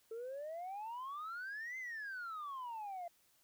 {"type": "exponential two-way sweep", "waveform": "sine", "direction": "up then down", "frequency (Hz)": [440, 2093, 678], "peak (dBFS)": -40, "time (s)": [0.11, 3.08], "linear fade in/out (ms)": 5, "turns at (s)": 1.78, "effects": ["tanh soft clip ceiling -40 dBFS", "white hiss -72 dBFS RMS until 3.43 s"]}